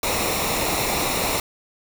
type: noise with comb filter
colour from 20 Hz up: pink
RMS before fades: -23 dBFS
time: 0.03-1.4 s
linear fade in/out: 2 ms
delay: 0.63 ms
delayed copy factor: -0.6
effects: none